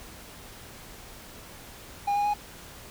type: tone with pitch steps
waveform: triangle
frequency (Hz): 811 / 819.9 / 829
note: G#5 / G#5 / G#5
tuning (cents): -41 / -22 / -3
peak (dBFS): -21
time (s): 2.07-2.34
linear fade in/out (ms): 10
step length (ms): 90
effects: pink hiss -46 dBFS RMS until 2.9 s